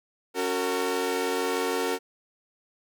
sawtooth chord, F# major, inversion second, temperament equal with one note detuned, 277.2 / 370 / 456.3 Hz, C#4 / F#4 / A#4, 0 / 0 / -37 cents, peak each -29 / -26 / -24 dBFS, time 0.34-1.99 s, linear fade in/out 50 ms, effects none

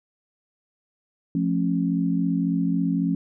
sine chord, F augmented, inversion none, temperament just, 174.61 / 218.3 / 272.8 Hz, F3 / A3 / C#4, 0 / -13 / -28 cents, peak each -23 / -28 / -24 dBFS, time 1.35-3.15 s, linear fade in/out 2 ms, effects none

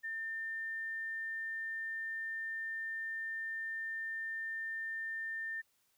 sine tone, 1800 Hz, A6, 39 cents sharp, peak -37 dBFS, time 0.03-5.62 s, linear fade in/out 20 ms, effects white hiss -75 dBFS RMS until 5.97 s

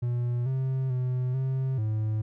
triangle tone with pitch steps, 121.1 / 132 / 126.5 / 132.2 / 108.3 Hz, B2 / C3 / B2 / C3 / A2, -34 / +16 / +42 / +18 / -27 cents, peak -23 dBFS, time 0.02-2.22 s, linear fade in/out 10 ms, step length 440 ms, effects none

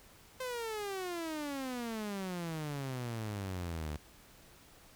sawtooth exponential sweep, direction down, 521 to 72.9 Hz, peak -33 dBFS, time 0.4-3.97 s, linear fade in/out 5 ms, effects pink hiss -59 dBFS RMS until 4.95 s

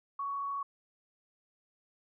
sine tone with frequency modulation, 1118 Hz, C#6, 14 cents sharp, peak -33 dBFS, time 0.19-0.63 s, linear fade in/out 5 ms, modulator 33.9 Hz, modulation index 0.3, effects none

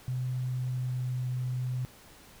sine tone with pitch glide, 127.2 to 126.32 Hz, C3 to B2, -48 to +39 cents, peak -29 dBFS, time 0.08-1.85 s, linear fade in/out 0 ms, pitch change -13 cents, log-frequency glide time 0.31-1.15 s, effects pink hiss -54 dBFS RMS until 2.4 s

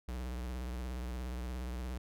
square tone with vibrato, 61.74 Hz, B1, in tune, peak -38 dBFS, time 0.08-1.98 s, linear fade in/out 5 ms, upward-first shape sine, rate 17 Hz, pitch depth 99 cents each way, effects none

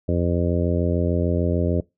harmonic tone, 86.7 Hz, F2, 12 cents flat, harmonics 1 / 2 / 3 / 4 / 5 / 6 / 7, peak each -22 / -25 / -27 / -28 / -29 / -30 / -30 dBFS, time 0.08-1.81 s, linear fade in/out 10 ms, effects noise-tail reverb RT60 0.2 s tail -22 dB re dry

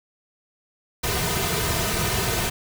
pink noise with comb filter, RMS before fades -24 dBFS, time 1.03-2.5 s, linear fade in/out 10 ms, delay 3.6 ms, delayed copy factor -0.75, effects none

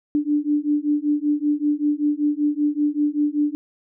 sine beating tone pair, 292.6 / 297.8 Hz, D4 / D4, -6 / +24 cents, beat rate 5.2 Hz, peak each -21 dBFS, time 0.15-3.55 s, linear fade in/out 0 ms, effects none

